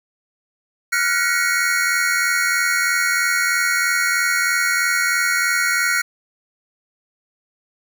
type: chord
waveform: square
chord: Gb major seventh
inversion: third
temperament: equal with one note detuned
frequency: 1396.9 / 1480 / 1909.3 / 2217 Hz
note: F6 / Gb6 / Bb6 / Db7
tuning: 0 / 0 / +41 / 0 cents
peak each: -23 dBFS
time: 0.92-6.02 s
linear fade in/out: 10 ms
effects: none